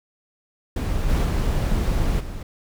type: noise with level steps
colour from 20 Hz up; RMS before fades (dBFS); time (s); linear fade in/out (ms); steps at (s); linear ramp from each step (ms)
brown; -23 / -19 / -21 / -31; 0.76-2.43; 5; 1.08 / 1.24 / 2.19; 20
effects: none